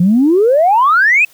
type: exponential sweep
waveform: sine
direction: up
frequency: 168.1 to 2622 Hz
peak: -6 dBFS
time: 0-1.25 s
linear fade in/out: 5 ms
effects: tanh soft clip ceiling -2 dBFS + white hiss -47 dBFS RMS until 1.33 s